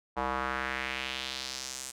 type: tone with band-pass filter sweep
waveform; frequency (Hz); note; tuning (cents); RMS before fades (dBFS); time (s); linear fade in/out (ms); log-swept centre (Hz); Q
square; 65.41; C2; 0; -35; 0.16-1.92; 20; 910 to 8200; 2
effects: none